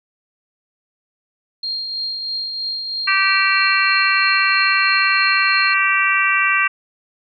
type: tone with tremolo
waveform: sine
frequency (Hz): 4216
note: C8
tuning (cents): +12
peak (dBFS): -20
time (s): 1.63-5.74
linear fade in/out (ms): 5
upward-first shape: triangle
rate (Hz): 3.1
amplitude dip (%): 40
type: harmonic tone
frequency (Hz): 388.6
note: G4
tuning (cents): -15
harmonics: 3 / 4 / 5 / 6 / 7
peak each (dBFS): -20 / -20 / -20 / -20 / -20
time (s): 3.07-6.68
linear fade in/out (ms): 10
effects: none